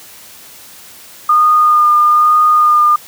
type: tone with vibrato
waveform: sine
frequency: 1218 Hz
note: D#6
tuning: 37 cents flat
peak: -6 dBFS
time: 1.29-2.96 s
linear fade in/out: 5 ms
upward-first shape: sine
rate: 1.1 Hz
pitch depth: 16 cents each way
effects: white hiss -37 dBFS RMS until 3.07 s + high-pass 60 Hz 12 dB/octave